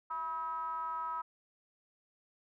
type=ring-modulated tone; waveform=triangle; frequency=153.1 Hz; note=D#3; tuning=28 cents flat; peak=-30 dBFS; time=0.1-1.22 s; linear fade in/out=10 ms; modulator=1130 Hz; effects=none